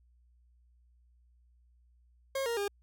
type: tone with pitch steps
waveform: 40% pulse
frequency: 540 / 467.4 / 404.5 Hz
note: C#5 / A#4 / G#4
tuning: -45 / +5 / -46 cents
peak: -30 dBFS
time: 2.35-2.68 s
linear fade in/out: 5 ms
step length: 110 ms
effects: added 60 Hz sine -62 dBFS peak until 2.82 s